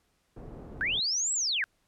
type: low-pass noise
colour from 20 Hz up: pink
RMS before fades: -44 dBFS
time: 0.36-1 s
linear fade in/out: 5 ms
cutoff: 580 Hz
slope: 12 dB/octave
type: linear two-way sweep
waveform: sine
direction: up then down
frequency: 1477 to 7902 to 1477 Hz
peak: -26 dBFS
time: 0.81-1.64 s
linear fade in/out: 0 ms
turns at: 1.33 s
effects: pink hiss -72 dBFS RMS until 1.87 s + low-pass 12000 Hz 12 dB/octave